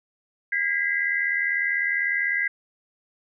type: tone cluster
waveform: sine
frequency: 1624 / 1966 / 2046 Hz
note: G#6 / B6 / C7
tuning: -39 / -8 / -39 cents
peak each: -26 dBFS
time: 0.52-2.48 s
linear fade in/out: 5 ms
effects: none